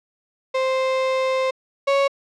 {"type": "tone pair in turn", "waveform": "35% pulse", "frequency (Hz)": [523.3, 554.4], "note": ["C5", "C#5"], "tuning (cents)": [0, 0], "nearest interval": "minor second", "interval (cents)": 100, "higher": "second", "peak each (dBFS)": [-17, -14], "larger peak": "second", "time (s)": [[0.54, 1.51], [1.87, 2.08]], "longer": "first", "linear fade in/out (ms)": 10, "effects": ["low-pass 4000 Hz 12 dB/octave"]}